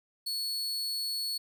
40% pulse tone, 4400 Hz, C#8, 14 cents flat, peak -30 dBFS, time 0.26-1.38 s, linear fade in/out 10 ms, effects none

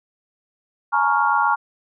sine chord, Bb minor seventh, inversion third, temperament equal with one note detuned, 844.6 / 932.3 / 1108.7 / 1396.9 Hz, Ab5 / Bb5 / Db6 / F6, +29 / 0 / 0 / 0 cents, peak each -21 dBFS, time 0.92-1.56 s, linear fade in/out 20 ms, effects none

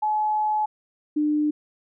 sine tone pair in turn, 853 / 299.9 Hz, G#5 / D4, +46 / +36 cents, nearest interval octave + tritone, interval 1810 cents, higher first, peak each -20 / -19 dBFS, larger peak second, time 0.02-0.66 / 1.16-1.51 s, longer first, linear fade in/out 10 ms, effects none

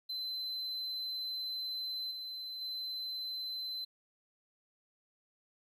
triangle tone with level steps, 4058 Hz, B7, 46 cents sharp, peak -35 / -39 / -36 dBFS, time 0.09-3.85 s, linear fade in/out 10 ms, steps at 2.11 / 2.61 s, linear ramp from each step 5 ms, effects 12-bit

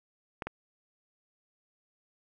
clicks, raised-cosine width 0.5 ms, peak -20 dBFS, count 2, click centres 0.422 / 0.47 s, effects none

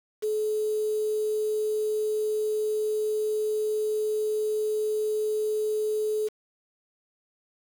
sine tone with quantisation, 427.7 Hz, A4, 49 cents flat, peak -24 dBFS, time 0.22-6.29 s, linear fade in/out 20 ms, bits 7, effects none

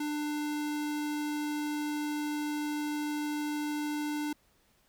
square tone, 297.8 Hz, D4, 24 cents sharp, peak -32 dBFS, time 0-4.33 s, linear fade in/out 5 ms, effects pink hiss -68 dBFS RMS until 4.88 s

